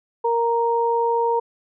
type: tone pair together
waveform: sine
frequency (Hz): 466.1 / 932.3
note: A#4 / A#5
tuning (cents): 0 / 0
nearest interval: octave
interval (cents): 1200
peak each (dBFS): -20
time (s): 0.24-1.4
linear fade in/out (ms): 10
effects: none